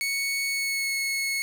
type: tone with pitch glide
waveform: sawtooth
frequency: 2217 to 2189 Hz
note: C#7 to C#7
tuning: 0 to -22 cents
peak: -22 dBFS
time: 0.01-1.42 s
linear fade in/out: 0 ms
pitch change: -22 cents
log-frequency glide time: 0.46-0.93 s
effects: 8-bit